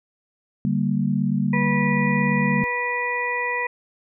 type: chord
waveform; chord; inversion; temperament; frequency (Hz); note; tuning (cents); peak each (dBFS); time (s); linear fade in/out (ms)
sine; G minor; second; equal; 146.83 / 196 / 233.1; D3 / G3 / Bb3; 0 / 0 / 0; -24 / -22 / -24; 0.65-2.64; 0
type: harmonic tone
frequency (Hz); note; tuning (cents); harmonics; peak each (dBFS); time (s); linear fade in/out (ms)
488.5; B4; -19; 1 / 2 / 4 / 5; -30 / -27 / -25 / -30; 1.53-3.67; 5
effects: none